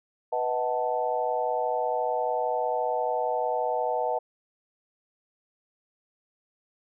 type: chord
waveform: sine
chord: B dominant seventh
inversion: none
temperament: equal with one note detuned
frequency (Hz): 493.9 / 628.8 / 740 / 880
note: B4 / D#5 / F#5 / A5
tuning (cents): 0 / +18 / 0 / 0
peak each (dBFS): -30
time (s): 0.32-4.19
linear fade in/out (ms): 10
effects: none